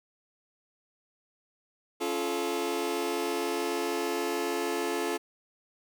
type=chord; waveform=sawtooth; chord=Db augmented; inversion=none; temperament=just; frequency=277.2 / 346.5 / 433.1 Hz; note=Db4 / F4 / A4; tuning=0 / -14 / -27 cents; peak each=-32 / -28 / -28 dBFS; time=2-5.18 s; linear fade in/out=20 ms; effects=none